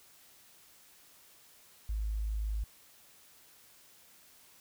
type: tone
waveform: sine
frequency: 53 Hz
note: G#1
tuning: 36 cents sharp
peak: -31 dBFS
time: 1.89-2.64 s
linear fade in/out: 5 ms
effects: white hiss -60 dBFS RMS until 4.6 s